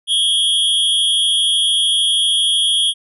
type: tone with amplitude modulation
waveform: square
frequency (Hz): 3272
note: G#7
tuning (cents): -26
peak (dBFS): -10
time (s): 0.07-2.94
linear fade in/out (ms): 50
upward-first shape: sine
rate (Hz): 233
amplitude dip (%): 75
effects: resampled to 32000 Hz